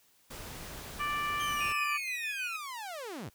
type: noise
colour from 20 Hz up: pink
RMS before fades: -44 dBFS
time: 0.3-1.73 s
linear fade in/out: 10 ms
type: harmonic tone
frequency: 587.3 Hz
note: D5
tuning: in tune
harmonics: 2 / 3 / 4 / 5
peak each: -32 / -39 / -38 / -43 dBFS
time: 0.99-1.98 s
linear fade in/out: 20 ms
type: linear sweep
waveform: sawtooth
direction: down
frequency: 3200 to 70.8 Hz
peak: -35 dBFS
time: 1.39-3.3 s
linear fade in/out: 20 ms
type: tone with tremolo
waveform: sine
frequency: 2489 Hz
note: D#7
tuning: in tune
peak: -33 dBFS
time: 1.6-2.57 s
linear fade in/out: 10 ms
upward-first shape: square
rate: 6.3 Hz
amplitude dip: 35%
effects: white hiss -66 dBFS RMS until 3.34 s